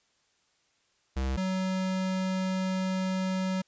square tone pair in turn, 65.9 / 187.64 Hz, C2 / F#3, +13 / +25 cents, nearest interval octave + tritone, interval 1812 cents, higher second, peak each -28 dBFS, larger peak neither, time 1.16-1.37 / 1.37-3.62 s, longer second, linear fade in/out 10 ms, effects white hiss -70 dBFS RMS until 3.67 s + resampled to 16000 Hz

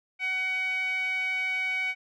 sawtooth tone with band-pass filter, 751 Hz, F#5, 26 cents sharp, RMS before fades -29 dBFS, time 0.19-1.95 s, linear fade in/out 50 ms, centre 2200 Hz, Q 7.8, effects none

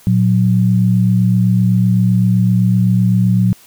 sine tone pair together, 115.67 / 183.5 Hz, A#2 / F#3, -13 / -14 cents, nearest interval minor sixth, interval 799 cents, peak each -12 dBFS, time 0.07-3.53 s, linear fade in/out 0 ms, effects white hiss -45 dBFS RMS until 3.66 s

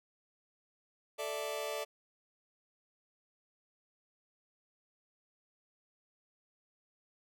sawtooth chord, A suspended fourth, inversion none, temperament just, 440 / 586.7 / 660 Hz, A4 / D5 / E5, 0 / -2 / +2 cents, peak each -37 / -35 / -38 dBFS, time 1.18-1.85 s, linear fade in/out 20 ms, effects none

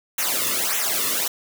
white noise with flanger, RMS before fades -23 dBFS, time 0.18-1.28 s, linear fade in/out 5 ms, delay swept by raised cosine 0.21 to 1.31 ms, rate 1.7 Hz, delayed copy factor -0.85, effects none

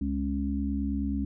harmonic tone, 69.3 Hz, C#2, in tune, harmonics 1 / 3 / 4, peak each -31 / -31 / -31 dBFS, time 0.01-1.25 s, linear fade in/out 5 ms, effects none

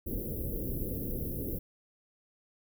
pink band-stop noise, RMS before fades -35 dBFS, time 0.06-1.59 s, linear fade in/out 10 ms, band 510 to 12000 Hz, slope 48 dB/octave, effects none

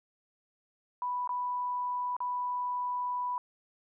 sine tone with dropouts, 987.8 Hz, B5, in tune, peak -30 dBFS, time 1.02-3.38 s, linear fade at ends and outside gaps 1 ms, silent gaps 1.275-1.292 / 2.166-2.204 s, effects none

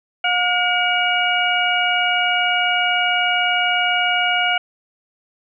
harmonic tone with a mistuned harmonic, 718 Hz, F5, 48 cents sharp, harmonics 1 / 2 / 3 / 4, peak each -21 / -21 / -21 / -21 dBFS, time 0.24-4.58 s, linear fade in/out 5 ms, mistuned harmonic 3, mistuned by +96 cents, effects none

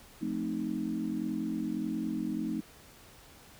sine chord, F dominant seventh, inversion none, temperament equal with one note detuned, 176.44 / 220 / 261.6 / 311.1 Hz, F3 / A3 / C4 / Eb4, +18 / 0 / 0 / 0 cents, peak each -40 / -35 / -37 / -35 dBFS, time 0.21-2.61 s, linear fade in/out 10 ms, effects pink hiss -55 dBFS RMS until 3.59 s

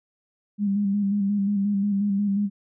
sine tone with vibrato, 201.3 Hz, G3, 46 cents sharp, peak -20 dBFS, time 0.58-2.5 s, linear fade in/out 50 ms, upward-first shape square, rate 5.6 Hz, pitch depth 35 cents each way, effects none

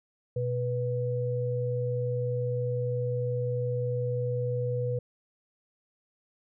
sine tone pair together, 122.9 / 491.6 Hz, B2 / B4, -8 / -8 cents, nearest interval 2 octaves, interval 2400 cents, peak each -29 / -30 dBFS, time 0.36-4.99 s, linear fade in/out 5 ms, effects none

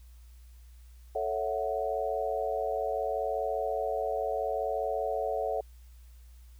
sine chord, F# minor seventh, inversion first, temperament equal, 440 / 554.4 / 659.3 / 740 Hz, A4 / C#5 / E5 / F#5, 0 / 0 / 0 / 0 cents, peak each -34 dBFS, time 1.15-5.61 s, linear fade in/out 5 ms, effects added 60 Hz sine -49 dBFS peak until 6.59 s + white hiss -66 dBFS RMS until 6.59 s

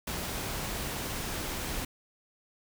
pink noise, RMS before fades -35 dBFS, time 0.07-1.85 s, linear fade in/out 5 ms, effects none

